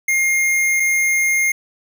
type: tone pair in turn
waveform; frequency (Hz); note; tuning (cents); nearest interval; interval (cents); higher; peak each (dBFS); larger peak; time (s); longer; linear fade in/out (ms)
square; 2127 / 2127; C7 / C7; +28 / +28; unison; 0; neither; -15; neither; 0.08-0.8 / 0.8-1.52; neither; 5
effects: none